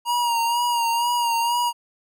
square tone with vibrato, 945 Hz, A#5, 23 cents sharp, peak -20 dBFS, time 0.05-1.73 s, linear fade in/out 50 ms, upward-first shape sine, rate 2.1 Hz, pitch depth 40 cents each way, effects none

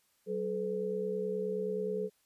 sine tone cluster, 188.7 / 429.8 / 499.3 Hz, F#3 / A4 / B4, +34 / -41 / +19 cents, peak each -39 / -33 / -39 dBFS, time 0.26-2.1 s, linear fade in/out 50 ms, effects white hiss -72 dBFS RMS until 2.25 s + resampled to 32000 Hz

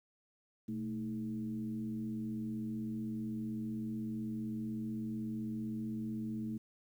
sine tone with frequency modulation, 220 Hz, A3, in tune, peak -36 dBFS, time 0.68-6.58 s, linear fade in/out 10 ms, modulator 95.8 Hz, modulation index 0.73, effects 11-bit

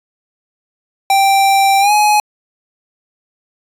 square tone with pitch glide, 784 to 840.3 Hz, G5 to G#5, 0 to +20 cents, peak -9 dBFS, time 1.1-2.2 s, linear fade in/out 2 ms, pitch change +120 cents, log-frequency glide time 1.8-1.92 s, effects resampled to 32000 Hz

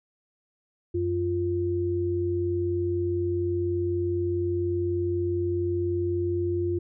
sine tone pair together, 92.5 / 348.4 Hz, F#2 / F4, 0 / -4 cents, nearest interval octave + major seventh, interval 2296 cents, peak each -29 / -25 dBFS, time 0.94-6.79 s, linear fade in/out 10 ms, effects none

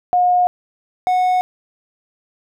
sine / triangle tone pair in turn, 719 / 733.3 Hz, F#5 / F#5, -50 / -16 cents, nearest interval unison, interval 34 cents, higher second, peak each -11 dBFS, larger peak neither, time 0.13-0.47 / 1.07-1.41 s, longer neither, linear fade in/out 0 ms, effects none

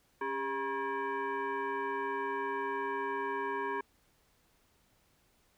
sine tone with frequency modulation, 277.2 Hz, C#4, in tune, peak -32 dBFS, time 0.21-3.81 s, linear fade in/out 5 ms, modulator 680 Hz, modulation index 2, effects pink hiss -70 dBFS RMS until 5.57 s

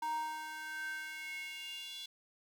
square tone with high-pass filter sweep, 311.1 Hz, D#4, in tune, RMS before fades -42 dBFS, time 0.02-2.06 s, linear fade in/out 5 ms, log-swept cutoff 860 to 3500 Hz, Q 5.8, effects none

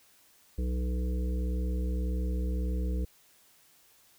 harmonic tone, 61.74 Hz, B1, in tune, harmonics 1 / 3 / 5 / 7 / 8, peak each -28 / -38 / -42 / -45 / -46 dBFS, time 0.58-3.05 s, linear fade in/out 5 ms, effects white hiss -62 dBFS RMS until 4.18 s

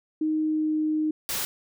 sine tone with pitch glide, 311.1 to 309.1 Hz, D#4 to D#4, 0 to -11 cents, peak -22 dBFS, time 0.21-1.11 s, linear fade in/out 5 ms, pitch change -11 cents, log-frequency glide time 0.4-0.74 s
white noise, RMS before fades -29 dBFS, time 1.29-1.45 s, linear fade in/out 0 ms
effects none

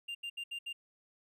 triangle tone bursts at uneven times, 2794 Hz, F7, in tune, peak -36 dBFS, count 5, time 0.08-0.15 / 0.23-0.3 / 0.37-0.44 / 0.51-0.59 / 0.66-0.73 s, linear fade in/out 10 ms, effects none

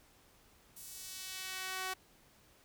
sawtooth tone with high-pass filter sweep, 375.5 Hz, F#4, 26 cents sharp, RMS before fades -43 dBFS, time 0.76-1.94 s, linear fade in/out 10 ms, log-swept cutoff 10000 to 880 Hz, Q 0.78, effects pink hiss -65 dBFS RMS until 2.64 s

